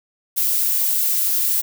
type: noise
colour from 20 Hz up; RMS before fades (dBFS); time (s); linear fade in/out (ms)
violet; -19; 0.36-1.62; 20
effects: none

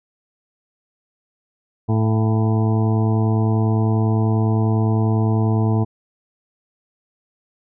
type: harmonic tone with a mistuned harmonic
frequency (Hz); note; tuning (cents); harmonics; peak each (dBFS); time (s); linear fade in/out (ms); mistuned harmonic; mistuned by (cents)
110; A2; 0; 1 / 2 / 3 / 4 / 6 / 7 / 8 / 9; -16 / -22 / -26 / -28 / -32 / -33 / -34 / -35; 1.88-5.85; 20; 6; +33
effects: none

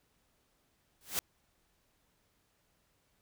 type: noise with exponential growth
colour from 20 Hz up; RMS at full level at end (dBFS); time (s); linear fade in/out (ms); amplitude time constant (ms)
white; -29; 1.01-1.19; 0; 39
effects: pink hiss -74 dBFS RMS until 3.21 s

